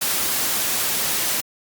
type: noise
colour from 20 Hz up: white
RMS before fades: -22 dBFS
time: 0.01-1.41 s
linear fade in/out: 10 ms
effects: high-pass 100 Hz 12 dB/octave + Opus 48 kbps